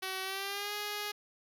5% pulse tone with pitch glide, 378.5 to 415.1 Hz, F#4 to G#4, +39 to -1 cents, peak -24 dBFS, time 0.02-1.12 s, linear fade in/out 10 ms, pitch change +160 cents, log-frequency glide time 0.22-0.73 s, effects none

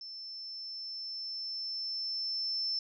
sine tone with level ramp, 5310 Hz, E8, 12 cents sharp, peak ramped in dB -42 to -30 dBFS, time 0.01-2.79 s, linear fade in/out 2 ms, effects none

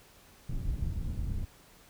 pink low-pass noise, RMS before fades -33 dBFS, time 0.49-1.45 s, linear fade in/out 5 ms, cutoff 120 Hz, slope 12 dB/octave, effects pink hiss -58 dBFS RMS until 1.89 s

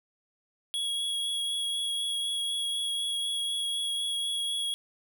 square tone with vibrato, 3331 Hz, G#7, 4 cents sharp, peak -29 dBFS, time 0.74-4.74 s, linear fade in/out 0 ms, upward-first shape triangle, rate 4 Hz, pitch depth 15 cents each way, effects 11-bit

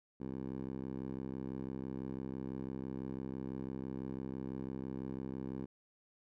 10% pulse tone with band-pass filter, 66 Hz, C2, 16 cents sharp, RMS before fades -42 dBFS, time 0.2-5.66 s, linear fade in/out 10 ms, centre 260 Hz, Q 1, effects none

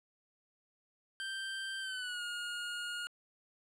25% pulse tone with pitch glide, 1568 to 1429.6 Hz, G6 to F6, 0 to +40 cents, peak -34 dBFS, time 1.2-3.07 s, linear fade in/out 0 ms, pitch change -160 cents, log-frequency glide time 1.8-2.22 s, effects low-pass 9000 Hz 12 dB/octave

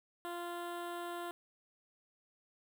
15% pulse tone with notch filter, 347 Hz, F4, 11 cents flat, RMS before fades -42 dBFS, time 0.25-1.31 s, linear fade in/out 0 ms, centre 5700 Hz, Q 0.9, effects none

